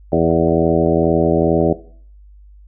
harmonic tone with a mistuned harmonic, 82.3 Hz, E2, 2 cents flat, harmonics 1 / 2 / 3 / 4 / 5 / 6 / 7 / 8 / 9, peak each -25 / -20 / -21 / -19 / -19 / -22 / -19 / -22 / -25 dBFS, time 0.12-1.73 s, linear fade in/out 5 ms, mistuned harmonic 7, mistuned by +32 cents, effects noise-tail reverb RT60 0.5 s tail -17 dB re dry + added 50 Hz sine -40 dBFS peak until 2.67 s

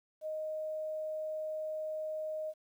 sine tone, 622.3 Hz, D#5, in tune, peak -35 dBFS, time 0.21-2.54 s, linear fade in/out 50 ms, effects 11-bit

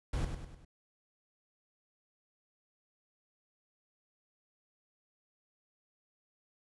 brown noise with echo, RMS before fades -33 dBFS, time 0.13-0.25 s, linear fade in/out 5 ms, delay 100 ms, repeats 4, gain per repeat -6 dB, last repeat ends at 0.65 s, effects resampled to 24000 Hz

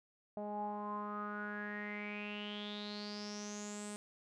sawtooth tone with low-pass filter sweep, 207.7 Hz, G#3, in tune, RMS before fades -43 dBFS, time 0.37-3.96 s, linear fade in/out 0 ms, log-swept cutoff 700 to 8600 Hz, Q 9.5, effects none

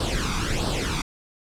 pink noise with flanger, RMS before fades -25 dBFS, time 0-1.02 s, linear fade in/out 5 ms, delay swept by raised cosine 0.22 to 0.86 ms, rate 1.5 Hz, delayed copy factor +0.7, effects low-pass 7000 Hz 12 dB/octave

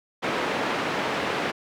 pink band-pass noise, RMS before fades -27 dBFS, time 0.22-1.52 s, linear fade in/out 20 ms, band 280 to 2600 Hz, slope 12 dB/octave, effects none

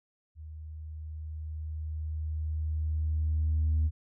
sine tone with level ramp, 77.78 Hz, D#2, in tune, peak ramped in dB -41 to -21 dBFS, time 0.35-3.91 s, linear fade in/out 50 ms, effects tanh soft clip ceiling -21 dBFS

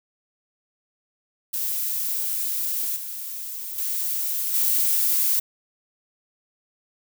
violet noise with level steps, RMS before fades -26 / -33 / -26 / -21 dBFS, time 1.53-5.4 s, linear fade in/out 10 ms, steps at 2.96 / 3.78 / 4.54 s, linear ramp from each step 5 ms, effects none

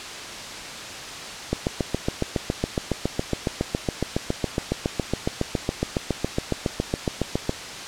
click train, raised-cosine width 2 ms, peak -8 dBFS, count 44, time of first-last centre 1.53-7.494 s, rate 7.21 Hz, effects white hiss -34 dBFS RMS until 7.87 s + low-pass 6000 Hz 12 dB/octave

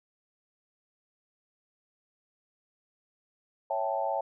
sine chord, A dominant seventh, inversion first, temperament equal, 554.4 / 659.3 / 784 / 880 Hz, C#5 / E5 / G5 / A5, 0 / 0 / 0 / 0 cents, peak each -33 dBFS, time 3.7-4.21 s, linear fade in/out 5 ms, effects none

